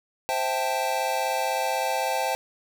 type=chord; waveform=square; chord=A minor seventh; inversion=first; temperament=equal; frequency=523.3 / 659.3 / 784 / 880 Hz; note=C5 / E5 / G5 / A5; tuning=0 / 0 / 0 / 0 cents; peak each=-31 / -32 / -29 / -30 dBFS; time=0.29-2.35 s; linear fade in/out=0 ms; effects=none